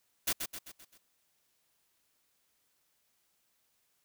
white noise with echo, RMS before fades -30 dBFS, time 0.27-0.33 s, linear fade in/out 10 ms, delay 130 ms, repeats 5, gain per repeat -6 dB, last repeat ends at 0.98 s, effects white hiss -75 dBFS RMS until 4.04 s

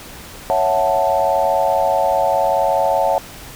sine chord, F# minor seventh, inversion second, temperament equal, 554.4 / 659.3 / 740 / 880 Hz, C#5 / E5 / F#5 / A5, 0 / 0 / 0 / 0 cents, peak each -19 dBFS, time 0.5-3.18 s, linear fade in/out 0 ms, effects pink hiss -36 dBFS RMS until 3.55 s

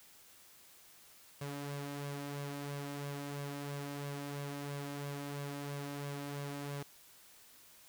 sawtooth tone with flanger, 142.5 Hz, C#3, 48 cents sharp, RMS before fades -42 dBFS, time 1.41-6.83 s, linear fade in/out 5 ms, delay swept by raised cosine 1.8 to 3.3 ms, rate 3 Hz, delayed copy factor +0.5, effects white hiss -60 dBFS RMS until 7.88 s

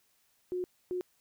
sine tone bursts at uneven times, 362.3 Hz, F#4, 36 cents flat, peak -31 dBFS, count 2, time 0.52-0.64 / 0.91-1.01 s, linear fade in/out 0 ms, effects white hiss -71 dBFS RMS until 1.2 s

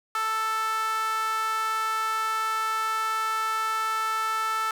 sawtooth tone with high-pass filter, 440.7 Hz, A4, 3 cents sharp, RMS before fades -27 dBFS, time 0.15-4.71 s, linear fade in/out 2 ms, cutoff 1200 Hz, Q 8.2, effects none

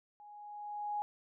sine tone with level ramp, 830.6 Hz, G#5, in tune, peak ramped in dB -52 to -32 dBFS, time 0.2-1.02 s, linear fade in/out 0 ms, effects none

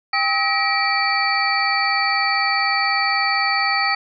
sine tone cluster, 795 / 1276 / 1913 / 2333 / 4508 Hz, G5 / D#6 / A#6 / D7 / C#8, +24 / +43 / +44 / -12 / +28 cents, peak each -23 dBFS, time 0.13-3.95 s, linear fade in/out 5 ms, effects none

